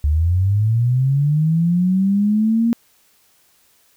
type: linear sweep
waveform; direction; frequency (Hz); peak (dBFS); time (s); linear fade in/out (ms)
sine; up; 71 to 235.5; -13; 0.04-2.73; 0
effects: white hiss -57 dBFS RMS until 3.96 s